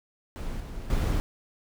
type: noise with level steps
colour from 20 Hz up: brown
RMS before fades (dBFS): -33 / -37 / -25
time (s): 0.36-1.2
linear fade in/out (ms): 0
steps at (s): 0.6 / 0.9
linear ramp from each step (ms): 2
effects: none